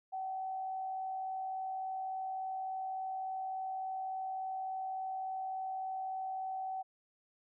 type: tone with frequency modulation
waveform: sine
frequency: 760 Hz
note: F#5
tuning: 46 cents sharp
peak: -36 dBFS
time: 0.12-6.83 s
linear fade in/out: 20 ms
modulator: 63.5 Hz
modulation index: 0.23
effects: none